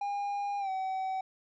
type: tone with pitch glide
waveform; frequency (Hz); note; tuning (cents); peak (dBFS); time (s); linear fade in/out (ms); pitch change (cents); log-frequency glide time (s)
triangle; 810 to 760.1; G#5 to F#5; -43 to +46; -29; 0.01-1.21; 5; -111; 0.59-0.7
effects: resampled to 16000 Hz